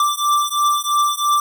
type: beating tone pair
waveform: square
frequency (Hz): 1174 / 1177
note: D6 / D6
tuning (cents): -1 / +3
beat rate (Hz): 3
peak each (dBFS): -19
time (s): 0-1.4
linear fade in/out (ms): 2
effects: none